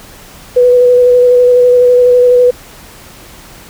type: tone with vibrato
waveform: sine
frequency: 493.9 Hz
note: B4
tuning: in tune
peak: -3 dBFS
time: 0.56-2.51 s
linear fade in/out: 10 ms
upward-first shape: square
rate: 12 Hz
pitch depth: 12 cents each way
effects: pink hiss -35 dBFS RMS until 3.69 s